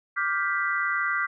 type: chord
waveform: sine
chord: G dominant seventh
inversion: second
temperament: equal with one note detuned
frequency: 1174.7 / 1407.4 / 1568 / 1975.5 Hz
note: D6 / F6 / G6 / B6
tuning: 0 / +13 / 0 / 0 cents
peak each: -29 dBFS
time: 0.16-1.27 s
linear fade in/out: 20 ms
effects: none